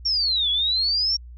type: exponential two-way sweep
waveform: sine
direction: down then up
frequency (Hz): 5588 to 3337 to 5588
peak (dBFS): -19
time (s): 0.05-1.17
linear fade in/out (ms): 10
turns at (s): 0.5
effects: added 60 Hz sine -38 dBFS peak until 1.37 s